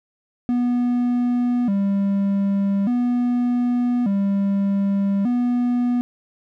triangle tone with vibrato, 220 Hz, A3, in tune, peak -15 dBFS, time 0.49-6.01 s, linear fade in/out 0 ms, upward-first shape square, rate 0.42 Hz, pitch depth 180 cents each way, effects none

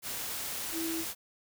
sine tone in noise, 327.7 Hz, E4, 10 cents flat, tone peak -33 dBFS, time 0.72-1.05 s, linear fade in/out 50 ms, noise white, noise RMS -37 dBFS, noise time 0.02-1.15 s, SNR +1 dB, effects none

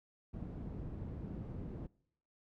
white low-pass noise, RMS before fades -44 dBFS, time 0.33-1.87 s, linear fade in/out 10 ms, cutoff 190 Hz, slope 12 dB/octave, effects noise-tail reverb RT60 0.7 s tail -24 dB re dry

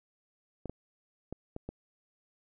clicks, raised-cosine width 2 ms, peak -25 dBFS, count 5, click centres 0.657 / 0.696 / 1.326 / 1.564 / 1.69 s, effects none

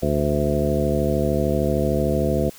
harmonic tone with a mistuned harmonic, 73.2 Hz, D2, 5 cents flat, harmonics 1 / 2 / 3 / 4 / 5 / 6 / 7 / 9, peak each -26 / -25 / -25 / -29 / -26 / -30 / -25 / -27 dBFS, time 0.02-2.5 s, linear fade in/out 10 ms, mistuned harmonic 1, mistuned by -16 cents, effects white hiss -45 dBFS RMS until 2.58 s

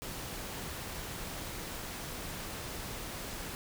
pink noise, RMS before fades -41 dBFS, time 0.02-3.55 s, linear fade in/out 0 ms, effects none

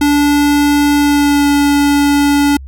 square tone with pitch glide, 290 to 286.5 Hz, D4 to D4, -22 to -43 cents, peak -9 dBFS, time 0.01-2.57 s, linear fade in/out 5 ms, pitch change -21 cents, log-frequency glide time 0.97-1.49 s, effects added 67 Hz sine -27 dBFS peak until 2.67 s

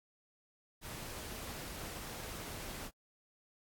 pink noise, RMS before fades -45 dBFS, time 0.81-2.91 s, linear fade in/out 50 ms, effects AAC 64 kbps

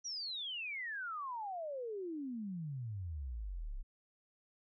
sine exponential sweep, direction down, 5920 to 30 Hz, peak -39 dBFS, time 0.04-3.83 s, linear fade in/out 20 ms, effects none

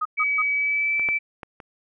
sine tone bursts, 1252 Hz, D#6, 10 cents sharp, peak -21 dBFS, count 3, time 0.01-0.422 s, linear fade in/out 10 ms, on 44 ms, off 140 ms
sine tone with pitch glide, 2279 to 2320 Hz, C#7 to D7, +47 to -22 cents, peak -20 dBFS, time 0.17-1.19 s, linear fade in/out 20 ms, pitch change +31 cents, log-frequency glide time 0.53-0.94 s
clicks, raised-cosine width 0.5 ms, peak -21 / -15 / -20 / -25 dBFS, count 4, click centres 0.996 / 1.088 / 1.432 / 1.602 s
effects none

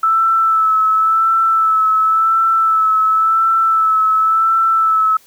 sine tone with vibrato, 1315 Hz, E6, 5 cents flat, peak -10 dBFS, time 0.03-5.17 s, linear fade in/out 5 ms, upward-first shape sine, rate 0.93 Hz, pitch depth 26 cents each way, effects white hiss -49 dBFS RMS until 5.26 s

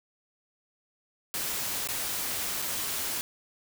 white noise with dropouts, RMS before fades -32 dBFS, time 1.34-3.21 s, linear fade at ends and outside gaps 0 ms, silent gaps 1.873-1.888 / 2.619-2.623 s, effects none

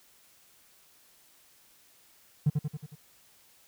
triangle tone with echo, 149.1 Hz, D3, 27 cents sharp, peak -16 dBFS, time 2.46-2.5 s, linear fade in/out 10 ms, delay 91 ms, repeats 5, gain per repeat -5 dB, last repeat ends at 2.955 s, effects tanh soft clip ceiling -17 dBFS + white hiss -61 dBFS RMS until 3.67 s

